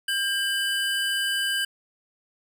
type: tone pair together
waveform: square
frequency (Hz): 1598 / 2991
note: G6 / F#7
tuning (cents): +33 / +18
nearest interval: major seventh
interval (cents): 1085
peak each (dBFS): -27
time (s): 0.08-1.65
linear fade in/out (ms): 5
effects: none